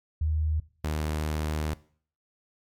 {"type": "tone pair in turn", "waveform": ["sine", "sawtooth"], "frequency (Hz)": [77.78, 76.84], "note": ["D#2", "D#2"], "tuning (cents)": [0, -21], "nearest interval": "unison", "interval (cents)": 21, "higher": "first", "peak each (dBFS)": -23, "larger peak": "neither", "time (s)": [[0.21, 0.6], [0.84, 1.74]], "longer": "second", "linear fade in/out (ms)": 5, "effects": ["noise-tail reverb RT60 0.5 s tail -20 dB re dry", "MP3 96 kbps"]}